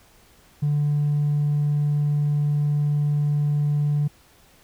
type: tone with hard clipping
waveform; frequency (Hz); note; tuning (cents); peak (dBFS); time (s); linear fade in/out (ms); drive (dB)
sine; 146.83; D3; 0; -19; 0.62-4.08; 10; 1
effects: pink hiss -55 dBFS RMS until 4.63 s